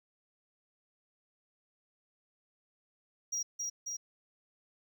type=tone with echo; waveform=triangle; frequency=5710 Hz; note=F8; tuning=37 cents sharp; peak=-31 dBFS; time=3.32-3.43 s; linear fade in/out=10 ms; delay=270 ms; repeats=2; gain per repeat=-2 dB; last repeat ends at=3.97 s; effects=none